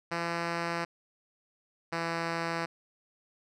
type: tone pair in turn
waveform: 5% pulse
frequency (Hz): 169.5 / 166.88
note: E3 / E3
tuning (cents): +49 / +22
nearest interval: unison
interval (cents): 27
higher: first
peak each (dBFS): -19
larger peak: neither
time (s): 0.11-0.85 / 1.92-2.66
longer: neither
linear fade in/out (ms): 10
effects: low-pass 5000 Hz 12 dB/octave